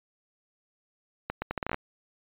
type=accelerating click train; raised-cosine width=0.5 ms; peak=-15 dBFS; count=10; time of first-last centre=1.3-1.744 s; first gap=120 ms; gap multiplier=0.75; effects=resampled to 8000 Hz